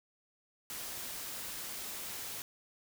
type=noise; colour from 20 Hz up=white; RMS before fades=-42 dBFS; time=0.7-2.42 s; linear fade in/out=0 ms; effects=none